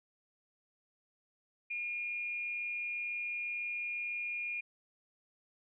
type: tone with frequency modulation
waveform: sine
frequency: 2422 Hz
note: D#7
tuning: 47 cents flat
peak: -35 dBFS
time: 1.7-4.61 s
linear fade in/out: 10 ms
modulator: 242 Hz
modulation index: 0.25
effects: none